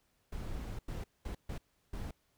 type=noise bursts at uneven times; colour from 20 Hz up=brown; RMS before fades=-40 dBFS; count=5; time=0.32-0.79 / 0.88-1.04 / 1.25-1.35 / 1.49-1.58 / 1.93-2.11 s; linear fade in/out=5 ms; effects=pink hiss -75 dBFS RMS until 2.37 s